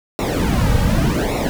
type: noise with flanger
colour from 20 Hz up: brown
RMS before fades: -17 dBFS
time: 0.19-1.49 s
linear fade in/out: 0 ms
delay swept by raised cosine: 0.63 to 2.93 ms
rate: 0.86 Hz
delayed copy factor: -0.85
effects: none